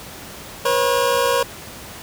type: tone pair together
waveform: 25% pulse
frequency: 483.8 / 543 Hz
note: B4 / C#5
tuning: -36 / -36 cents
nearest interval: major second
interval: 200 cents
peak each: -15 dBFS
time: 0.65-1.43 s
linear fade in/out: 5 ms
effects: pink hiss -36 dBFS RMS until 2.02 s + high-pass 60 Hz 12 dB/octave